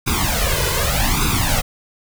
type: noise with flanger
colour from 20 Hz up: pink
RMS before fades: -18 dBFS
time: 0.06-1.62 s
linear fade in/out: 20 ms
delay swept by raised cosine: 0.8 to 2 ms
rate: 0.84 Hz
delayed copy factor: +0.9
effects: none